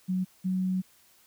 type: tone pair in turn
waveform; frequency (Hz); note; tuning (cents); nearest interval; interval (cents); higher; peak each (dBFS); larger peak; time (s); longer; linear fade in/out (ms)
sine; 185.1 / 186; F#3 / F#3; +1 / +9; unison; 8; second; -25; neither; 0.08-0.25 / 0.44-0.82; second; 20
effects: white hiss -61 dBFS RMS until 1.26 s